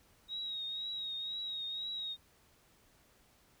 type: tone with vibrato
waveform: sine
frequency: 3789 Hz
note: A#7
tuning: 27 cents sharp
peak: -37 dBFS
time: 0.28-2.17 s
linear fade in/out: 50 ms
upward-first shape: triangle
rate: 2 Hz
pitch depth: 51 cents each way
effects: pink hiss -67 dBFS RMS until 3.6 s